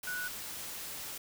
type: tone in noise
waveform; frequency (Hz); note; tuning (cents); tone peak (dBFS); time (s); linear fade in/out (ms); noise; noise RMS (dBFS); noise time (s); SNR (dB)
sine; 1474; F#6; -7; -35; 0.07-0.28; 5; white; -42; 0.03-1.18; +4
effects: none